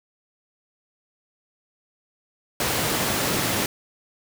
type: high-pass noise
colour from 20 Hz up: pink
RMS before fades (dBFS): -24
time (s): 2.6-3.66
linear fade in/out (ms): 2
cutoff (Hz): 120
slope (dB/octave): 12
effects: none